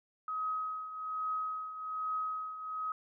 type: tone with tremolo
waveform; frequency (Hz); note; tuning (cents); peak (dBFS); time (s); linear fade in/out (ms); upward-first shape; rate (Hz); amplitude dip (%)
sine; 1267; D#6; +31; -31; 0.28-2.92; 2; triangle; 1.2; 70
effects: none